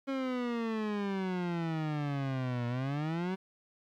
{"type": "exponential two-way sweep", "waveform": "30% pulse", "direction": "down then up", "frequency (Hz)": [274.1, 118.9, 192.4], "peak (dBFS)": -29, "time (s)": [0.07, 3.36], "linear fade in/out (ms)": 20, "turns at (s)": 2.67, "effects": ["low-pass 3000 Hz 12 dB/octave", "11-bit"]}